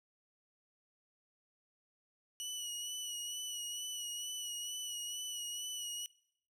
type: tone with vibrato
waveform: 20% pulse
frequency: 2938 Hz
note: F#7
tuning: 13 cents flat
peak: -34 dBFS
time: 2.4-6.06 s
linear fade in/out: 0 ms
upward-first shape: sine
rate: 2.2 Hz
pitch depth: 31 cents each way
effects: noise-tail reverb RT60 0.7 s tail -23 dB re dry